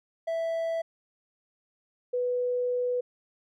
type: tone pair in turn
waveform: triangle / sine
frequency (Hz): 659.3 / 493.9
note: E5 / B4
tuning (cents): 0 / 0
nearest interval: perfect fourth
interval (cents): 500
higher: first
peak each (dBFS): -25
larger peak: neither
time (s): 0.27-0.82 / 2.13-3.01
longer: second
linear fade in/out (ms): 10
effects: none